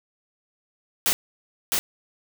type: noise with echo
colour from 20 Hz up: white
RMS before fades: -21 dBFS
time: 1.06-1.13 s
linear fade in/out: 0 ms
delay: 660 ms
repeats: 1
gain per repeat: -2 dB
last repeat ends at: 1.79 s
effects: none